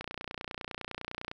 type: click train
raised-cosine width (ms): 0.3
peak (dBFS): -21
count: 40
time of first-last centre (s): 0.01-1.314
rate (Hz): 29.9
effects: none